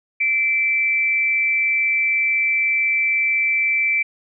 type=tone pair together; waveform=sine; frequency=2075 / 2329 Hz; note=C7 / D7; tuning=-15 / -15 cents; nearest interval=major second; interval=200 cents; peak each=-28 / -16 dBFS; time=0.2-4.03 s; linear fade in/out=10 ms; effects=none